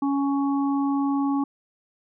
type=harmonic tone; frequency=278.5 Hz; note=C#4; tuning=8 cents sharp; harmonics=1 / 3 / 4; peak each=-21 / -31 / -33 dBFS; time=0.02-1.44 s; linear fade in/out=5 ms; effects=none